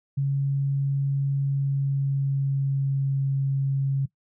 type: tone with pitch glide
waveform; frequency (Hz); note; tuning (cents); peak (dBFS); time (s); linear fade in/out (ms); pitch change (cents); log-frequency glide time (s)
sine; 138.59 to 136.76; C#3 to C#3; 0 to -23; -21; 0.17-4.06; 10; -23; 1.47-3.23
effects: noise-tail reverb RT60 0.1 s tail -19 dB re dry